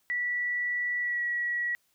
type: tone with pitch glide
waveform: sine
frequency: 1950 to 1925.4 Hz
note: B6 to B6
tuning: -23 to -45 cents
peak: -27 dBFS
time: 0.1-1.75 s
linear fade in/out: 0 ms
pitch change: -22 cents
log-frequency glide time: 1.01-1.22 s
effects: white hiss -71 dBFS RMS until 1.94 s